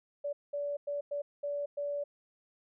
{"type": "tone bursts at uneven times", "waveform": "sine", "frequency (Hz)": 576, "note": "D5", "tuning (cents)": -34, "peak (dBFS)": -32, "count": 6, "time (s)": [[0.24, 0.33], [0.53, 0.77], [0.87, 1.01], [1.11, 1.22], [1.43, 1.66], [1.77, 2.04]], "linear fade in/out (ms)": 10, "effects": []}